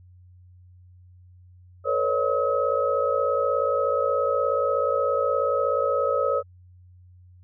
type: tone cluster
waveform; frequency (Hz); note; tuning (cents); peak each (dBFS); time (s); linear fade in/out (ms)
sine; 447.1 / 499.3 / 556 / 615 / 1279; A4 / B4 / C#5 / D#5 / D#6; +28 / +19 / +5 / -20 / +47; -29 / -27 / -24 / -33 / -26; 1.84-6.43; 50
effects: added 90 Hz sine -48 dBFS peak until 7.43 s